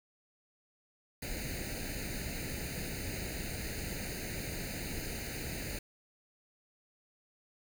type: noise with comb filter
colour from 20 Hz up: pink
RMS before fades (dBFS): -39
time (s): 1.22-5.79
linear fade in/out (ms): 5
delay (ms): 0.45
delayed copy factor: +0.9
effects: none